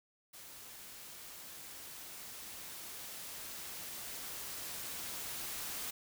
white noise with level ramp, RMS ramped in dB -52 to -41 dBFS, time 0.33-5.91 s, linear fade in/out 10 ms, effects none

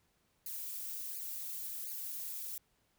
violet noise with flanger, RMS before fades -42 dBFS, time 0.46-2.58 s, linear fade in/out 2 ms, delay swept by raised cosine 0.44 to 4.74 ms, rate 1.4 Hz, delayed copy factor +0.85, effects pink hiss -75 dBFS RMS until 2.98 s

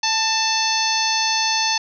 harmonic tone with a mistuned harmonic, 880 Hz, A5, in tune, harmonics 1 / 2 / 3 / 4 / 5 / 6 / 7, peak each -23 / -28 / -26 / -28 / -23 / -26 / -25 dBFS, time 0.03-1.78 s, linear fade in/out 5 ms, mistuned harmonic 2, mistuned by +33 cents, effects none

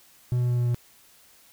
triangle tone with pitch steps, 123.47 / 122.76 / 122.05 / 121.35 / 120.65 Hz, B2 / B2 / B2 / B2 / B2, 0 / -10 / -20 / -30 / -40 cents, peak -19 dBFS, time 0.32-0.745 s, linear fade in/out 0 ms, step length 85 ms, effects white hiss -56 dBFS RMS until 1.52 s

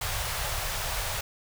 pink band-stop noise, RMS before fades -31 dBFS, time 0.01-1.21 s, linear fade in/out 5 ms, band 120 to 550 Hz, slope 24 dB/octave, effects none

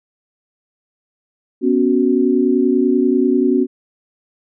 sine chord, B suspended second, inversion none, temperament equal, 246.9 / 277.2 / 370 Hz, B3 / C#4 / F#4, 0 / 0 / 0 cents, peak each -16 dBFS, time 1.61-3.67 s, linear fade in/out 50 ms, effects none

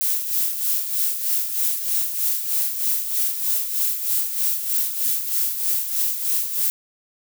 violet noise with tremolo, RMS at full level -20 dBFS, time 0.01-6.7 s, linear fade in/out 0 ms, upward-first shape sine, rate 3.2 Hz, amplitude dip 60%, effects none

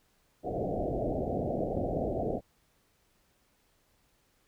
white low-pass noise, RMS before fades -32 dBFS, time 0.43-2.41 s, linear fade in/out 50 ms, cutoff 730 Hz, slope 96 dB/octave
clicks, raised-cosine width 2 ms, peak -35 / -25 dBFS, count 2, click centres 1.767 / 1.774 s
effects pink hiss -70 dBFS RMS until 4.47 s

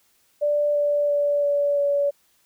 sine tone with pitch steps, 587.3 / 582.9 / 578.5 / 574.2 / 569.9 Hz, D5 / D5 / D5 / D5 / C#5, 0 / -13 / -26 / -39 / +48 cents, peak -18 dBFS, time 0.41-2.11 s, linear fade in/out 20 ms, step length 340 ms, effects white hiss -63 dBFS RMS until 2.45 s

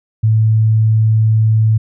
sine tone, 110 Hz, A2, in tune, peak -8 dBFS, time 0.23-1.78 s, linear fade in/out 10 ms, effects none

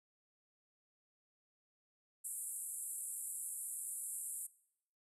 pink band-pass noise, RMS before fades -44 dBFS, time 2.24-4.47 s, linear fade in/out 10 ms, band 7800 to 12000 Hz, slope 96 dB/octave, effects noise-tail reverb RT60 0.7 s tail -20 dB re dry

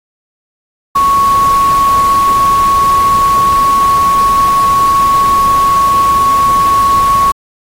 sine tone in noise, 1108.7 Hz, C#6, in tune, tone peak -6 dBFS, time 0.95-7.32 s, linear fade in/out 10 ms, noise pink, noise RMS -23 dBFS, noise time 0.95-7.32 s, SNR +14 dB, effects AAC 48 kbps

